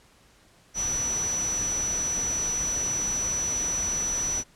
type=tone in noise; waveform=sine; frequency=5920 Hz; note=F#8; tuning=in tune; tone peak=-25 dBFS; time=0.74-4.44 s; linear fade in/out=50 ms; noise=pink; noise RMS=-36 dBFS; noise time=0.74-4.44 s; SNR=+8 dB; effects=pink hiss -58 dBFS RMS until 4.55 s + low-pass 10000 Hz 12 dB/octave